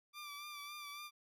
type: tone with vibrato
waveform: 15% pulse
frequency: 1174.7 Hz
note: D6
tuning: in tune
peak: -40 dBFS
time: 0.13-1.11 s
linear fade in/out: 50 ms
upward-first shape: sine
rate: 3.6 Hz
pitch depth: 36 cents each way
effects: none